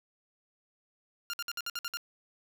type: tone bursts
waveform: 15% pulse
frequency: 1400 Hz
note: F6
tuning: 4 cents sharp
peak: -27 dBFS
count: 8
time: 1.3-1.971 s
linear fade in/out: 0 ms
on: 34 ms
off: 57 ms
effects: none